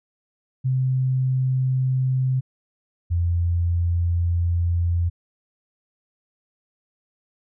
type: tone pair in turn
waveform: sine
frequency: 130 / 86.02 Hz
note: C3 / F2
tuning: -11 / -26 cents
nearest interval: perfect fifth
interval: 715 cents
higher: first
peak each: -18 dBFS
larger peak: neither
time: 0.64-2.41 / 3.1-5.1 s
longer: second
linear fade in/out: 20 ms
effects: none